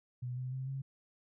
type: tone with pitch steps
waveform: sine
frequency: 124.1 / 127.66 / 131.33 / 135.1 Hz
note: B2 / C3 / C3 / C#3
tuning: +9 / -42 / +7 / -44 cents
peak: -36 dBFS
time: 0.22-0.82 s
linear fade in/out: 10 ms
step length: 150 ms
effects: none